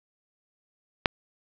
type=click; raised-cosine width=0.3 ms; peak=-3 dBFS; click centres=1.058 s; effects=low-pass 5000 Hz 12 dB/octave + 7-bit